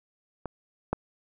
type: clicks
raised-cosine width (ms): 1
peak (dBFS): -19 / -12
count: 2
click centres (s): 0.457 / 0.93
effects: none